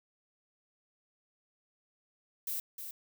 violet noise with echo, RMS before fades -36 dBFS, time 2.47-2.6 s, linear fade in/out 2 ms, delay 310 ms, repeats 1, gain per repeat -7 dB, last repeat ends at 2.91 s, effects none

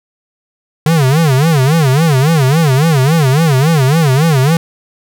square tone with vibrato, 146.83 Hz, D3, in tune, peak -8 dBFS, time 0.86-4.57 s, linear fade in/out 2 ms, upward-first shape sine, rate 3.6 Hz, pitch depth 230 cents each way, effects none

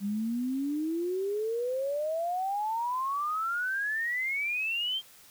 sine exponential sweep, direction up, 196 to 3200 Hz, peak -28 dBFS, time 0-5.02 s, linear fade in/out 50 ms, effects white hiss -55 dBFS RMS until 5.3 s

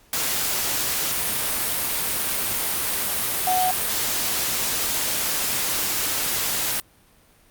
sine tone in noise, 738 Hz, F#5, 5 cents flat, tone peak -19 dBFS, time 3.47-3.71 s, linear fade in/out 2 ms, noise white, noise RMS -24 dBFS, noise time 0.13-6.8 s, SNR +2 dB, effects pink hiss -56 dBFS RMS until 7.5 s + Opus 48 kbps

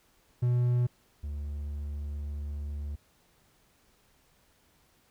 triangle tone pair in turn, 122.4 / 72.78 Hz, B2 / D2, -15 / -15 cents, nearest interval major sixth, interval 900 cents, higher first, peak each -21 / -31 dBFS, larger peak first, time 0.42-0.87 / 1.23-2.96 s, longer second, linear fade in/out 10 ms, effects pink hiss -66 dBFS RMS until 5.1 s

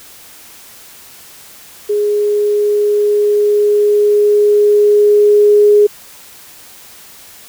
sine tone with level ramp, 415.3 Hz, G#4, in tune, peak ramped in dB -11 to -4 dBFS, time 1.89-5.87 s, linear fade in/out 10 ms, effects white hiss -38 dBFS RMS until 7.48 s

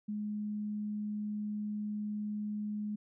sine tone, 209.7 Hz, G#3, 17 cents sharp, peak -34 dBFS, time 0.08-2.96 s, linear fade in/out 10 ms, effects none

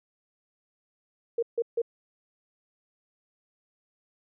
sine tone bursts, 466.2 Hz, A#4, in tune, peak -23 dBFS, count 3, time 1.38-1.818 s, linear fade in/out 5 ms, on 46 ms, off 150 ms, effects none

